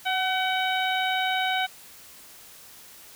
harmonic tone with a mistuned harmonic, 757 Hz, F#5, 39 cents sharp, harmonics 1 / 2 / 3 / 4 / 5, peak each -26 / -29 / -31 / -32 / -33 dBFS, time 0.05-1.67 s, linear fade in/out 20 ms, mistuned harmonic 1, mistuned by -26 cents, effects white hiss -48 dBFS RMS until 3.15 s

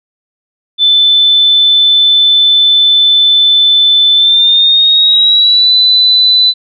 sine tone with pitch glide, 3520 to 3997 Hz, A7 to B7, 0 to +20 cents, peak -4 dBFS, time 0.78-6.54 s, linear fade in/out 50 ms, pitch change +220 cents, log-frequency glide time 4.15-5.73 s, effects none

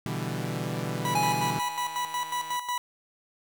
sawtooth chord, E minor seventh, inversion second, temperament equal, 123.47 / 146.83 / 164.81 / 196 Hz, B2 / D3 / E3 / G3, 0 / 0 / 0 / 0 cents, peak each -30 / -31 / -31 / -33 dBFS, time 0.06-1.59 s, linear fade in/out 0 ms
40% pulse tone with tremolo, 982 Hz, B5, 10 cents flat, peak -26 dBFS, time 1.05-2.78 s, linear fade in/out 0 ms, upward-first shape square, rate 5.5 Hz, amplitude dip 65%
click train, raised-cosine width 0.3 ms, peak -31 dBFS, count 231, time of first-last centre 1.11-2.566 s, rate 158 Hz
square tone with exponential decay, 832 Hz, G#5, 3 cents sharp, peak -23 dBFS, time 1.15-2.76 s, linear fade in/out 5 ms, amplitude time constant 350 ms
effects none

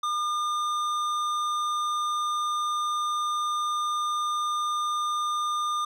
triangle tone with tanh clipping, 1208 Hz, D6, 48 cents sharp, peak -27 dBFS, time 0.03-5.85 s, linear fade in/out 5 ms, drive 17 dB, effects none

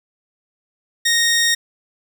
15% pulse tone, 1860 Hz, A#6, 4 cents flat, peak -8 dBFS, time 1.05-1.55 s, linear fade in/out 10 ms, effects none

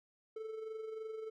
triangle tone with amplitude modulation, 440 Hz, A4, in tune, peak -37 dBFS, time 0.36-1.3 s, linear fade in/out 5 ms, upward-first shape sine, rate 23.2 Hz, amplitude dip 50%, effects none

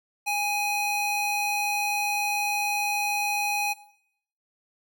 square ring-modulated tone, 1661.2 Hz, G#6, in tune, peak -22 dBFS, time 0.26-3.74 s, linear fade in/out 20 ms, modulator 843 Hz, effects noise-tail reverb RT60 0.7 s tail -18 dB re dry

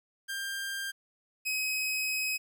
sawtooth tone pair in turn, 1593 / 2537 Hz, G6 / D#7, +27 / +33 cents, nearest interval minor sixth, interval 806 cents, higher second, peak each -30 / -26 dBFS, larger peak second, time 0.28-0.92 / 1.45-2.38 s, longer second, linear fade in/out 20 ms, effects 11-bit

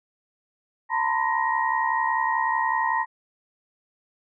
sine tone cluster, 898 / 969 / 1034 / 1879 Hz, A5 / B5 / C6 / A#6, +35 / -33 / -21 / +13 cents, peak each -25 / -28 / -27 / -27 dBFS, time 0.89-3.06 s, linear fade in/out 50 ms, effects none

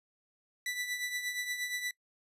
sawtooth tone with tremolo, 1975.5 Hz, B6, in tune, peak -28 dBFS, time 0.66-1.91 s, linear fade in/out 2 ms, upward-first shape triangle, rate 8.5 Hz, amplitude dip 65%, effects noise-tail reverb RT60 0.1 s tail -23 dB re dry + resampled to 32000 Hz

